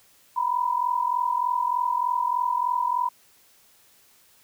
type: tone pair together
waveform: sine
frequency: 955.7 / 999 Hz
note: A#5 / B5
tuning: +43 / +20 cents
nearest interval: minor second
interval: 77 cents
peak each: -25 / -24 dBFS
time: 0.36-3.09 s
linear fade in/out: 10 ms
effects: white hiss -58 dBFS RMS until 4.43 s